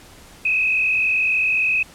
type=tone with frequency modulation; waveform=sine; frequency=2546 Hz; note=D#7; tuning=39 cents sharp; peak=-16 dBFS; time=0.45-1.83 s; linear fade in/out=5 ms; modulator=43.6 Hz; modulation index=1.6; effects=pink hiss -45 dBFS RMS until 1.94 s + low-pass 12000 Hz 12 dB/octave